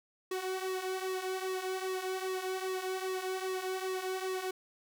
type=tone with flanger; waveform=sawtooth; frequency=374.8 Hz; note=F#4; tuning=22 cents sharp; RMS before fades=-36 dBFS; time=0.31-4.51 s; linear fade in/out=5 ms; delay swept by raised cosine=1.3 to 3.8 ms; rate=2.5 Hz; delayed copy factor=-0.65; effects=none